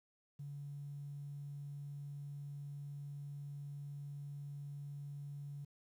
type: tone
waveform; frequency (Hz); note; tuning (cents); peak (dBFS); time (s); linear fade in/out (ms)
triangle; 143; D3; -46; -40; 0.39-5.65; 10
effects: tanh soft clip ceiling -42 dBFS + 12-bit